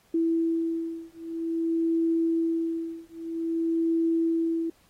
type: beating tone pair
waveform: sine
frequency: 329.6 / 330.11 Hz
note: E4 / E4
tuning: 0 / +3 cents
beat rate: 0.51 Hz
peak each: -27 dBFS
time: 0.14-4.7 s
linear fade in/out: 5 ms
effects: pink hiss -63 dBFS RMS until 4.89 s + AAC 48 kbps